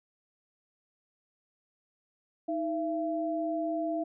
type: tone pair together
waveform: sine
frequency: 316.1 / 674 Hz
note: D#4 / E5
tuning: +27 / +38 cents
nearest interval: octave + minor second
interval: 1311 cents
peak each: -32 / -31 dBFS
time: 2.48-4.04 s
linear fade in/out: 10 ms
effects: none